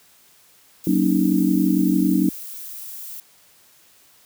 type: noise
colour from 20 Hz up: violet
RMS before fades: -35 dBFS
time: 0.84-3.2 s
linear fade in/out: 0 ms
type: chord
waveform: sine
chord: D# minor seventh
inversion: first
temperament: just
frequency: 186.68 / 233.3 / 280 / 311.1 Hz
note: F#3 / A#3 / C#4 / D#4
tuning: +16 / +2 / +18 / 0 cents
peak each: -20 / -23 / -21 / -20 dBFS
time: 0.87-2.29 s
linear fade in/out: 2 ms
effects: white hiss -54 dBFS RMS until 4.25 s + high-pass 60 Hz 12 dB/octave